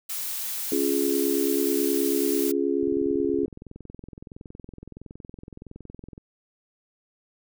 blue noise, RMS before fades -31 dBFS, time 0.09-2.52 s, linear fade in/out 10 ms
sine chord, Db major, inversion none, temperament just, 277.2 / 346.5 / 415.8 Hz, Db4 / F4 / Ab4, 0 / -14 / +2 cents, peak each -26 dBFS, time 0.72-3.46 s, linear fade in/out 2 ms
click train, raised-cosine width 3 ms, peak -28 dBFS, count 73, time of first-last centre 2.83-6.179 s, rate 21.5 Hz
effects none

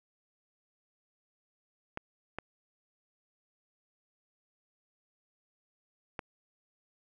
clicks, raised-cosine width 0.5 ms, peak -21 dBFS, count 3, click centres 1.974 / 2.386 / 6.192 s, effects none

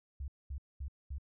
sine tone bursts, 68.5 Hz, C#2, 20 cents flat, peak -37 dBFS, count 4, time 0.2-1.184 s, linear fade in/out 5 ms, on 81 ms, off 220 ms, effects none

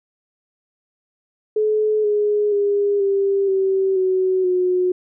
sine tone with pitch steps, 428.4 / 416.9 / 405.8 / 394.9 / 384.3 / 374 / 364 Hz, A4 / G#4 / G#4 / G4 / G4 / F#4 / F#4, -46 / +7 / -40 / +13 / -34 / +19 / -28 cents, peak -15 dBFS, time 1.56-4.92 s, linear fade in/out 5 ms, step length 480 ms, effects none

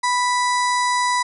harmonic tone, 987.8 Hz, B5, in tune, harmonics 1 / 2 / 4 / 5 / 6 / 7 / 8 / 9 / 10, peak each -18 / -24 / -30 / -32 / -34 / -35 / -36 / -37 / -38 dBFS, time 0.03-1.23 s, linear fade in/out 10 ms, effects none

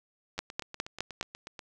two click trains, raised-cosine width 0.2 ms, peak -24 / -13 dBFS, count 11 / 5, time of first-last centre 0.38-1.592 / 0.39-1.211 s, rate 8.25 / 4.87 Hz, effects none

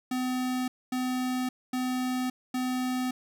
square tone bursts, 253.8 Hz, B3, 47 cents sharp, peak -28 dBFS, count 4, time 0.11-3.11 s, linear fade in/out 5 ms, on 570 ms, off 240 ms, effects none

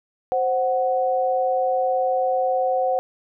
sine tone pair together, 523.3 / 741.6 Hz, C5 / F#5, 0 / +4 cents, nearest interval tritone, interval 604 cents, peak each -21 dBFS, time 0.32-2.99 s, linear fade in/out 0 ms, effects none

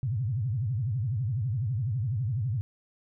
sine tone with vibrato, 116.54 Hz, A#2, in tune, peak -26 dBFS, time 0.03-2.61 s, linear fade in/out 0 ms, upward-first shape sine, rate 12 Hz, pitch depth 300 cents each way, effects none

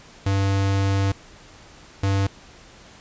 square tone pair in turn, 98 / 98 Hz, G2 / G2, 0 / 0 cents, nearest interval unison, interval 0 cents, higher neither, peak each -19 dBFS, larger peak neither, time 0.26-1.12 / 2.03-2.27 s, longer first, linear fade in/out 5 ms, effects pink hiss -47 dBFS RMS until 3 s + resampled to 16000 Hz

